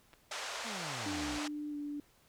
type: clicks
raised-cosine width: 0.3 ms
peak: -40 / -40 dBFS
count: 2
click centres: 0.132 / 0.138 s
type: band-pass noise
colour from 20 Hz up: pink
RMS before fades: -41 dBFS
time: 0.31-1.48 s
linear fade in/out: 5 ms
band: 590 to 7700 Hz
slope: 24 dB/octave
type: exponential sweep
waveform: sawtooth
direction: down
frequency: 243.2 to 53.8 Hz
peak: -40 dBFS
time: 0.64-1.39 s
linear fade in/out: 20 ms
type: tone with pitch glide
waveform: sine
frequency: 297 to 291.7 Hz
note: D4 to D4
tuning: +20 to -12 cents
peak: -37 dBFS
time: 1.06-2 s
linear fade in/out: 2 ms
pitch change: -32 cents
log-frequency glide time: 1.7-1.76 s
effects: pink hiss -67 dBFS RMS until 2.28 s